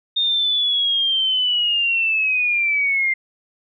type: linear sweep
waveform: sine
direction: down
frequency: 3672 to 2093 Hz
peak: -16 dBFS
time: 0.16-3.14 s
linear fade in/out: 10 ms
effects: none